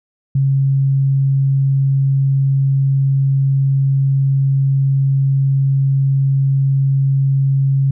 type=tone; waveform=sine; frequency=136.4 Hz; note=C#3; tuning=28 cents flat; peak=-11 dBFS; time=0.35-7.91 s; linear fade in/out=5 ms; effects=none